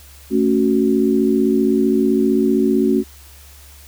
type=chord; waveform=sine; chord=F# minor; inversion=first; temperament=just; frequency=222 / 277.5 / 370 Hz; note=A3 / C#4 / F#4; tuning=+16 / +2 / 0 cents; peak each=-17 dBFS; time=0.3-3.04 s; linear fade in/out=50 ms; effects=added 70 Hz sine -42 dBFS peak until 3.87 s + white hiss -45 dBFS RMS until 3.87 s